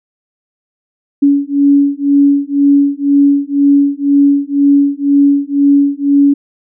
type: beating tone pair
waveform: sine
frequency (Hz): 281.5 / 283.5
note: C#4 / C#4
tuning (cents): +27 / +39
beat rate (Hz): 2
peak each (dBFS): -10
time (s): 1.22-6.34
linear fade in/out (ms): 10
effects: none